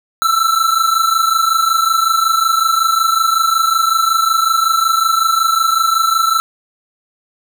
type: tone pair together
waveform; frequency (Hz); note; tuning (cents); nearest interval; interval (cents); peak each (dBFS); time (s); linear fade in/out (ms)
square; 1318.5 / 1343.9; E6 / E6; 0 / +33; unison; 33; -15; 0.22-6.4; 0
effects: none